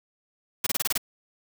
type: noise bursts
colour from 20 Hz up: white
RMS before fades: -25 dBFS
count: 7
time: 0.64-0.978 s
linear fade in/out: 5 ms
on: 26 ms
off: 26 ms
effects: none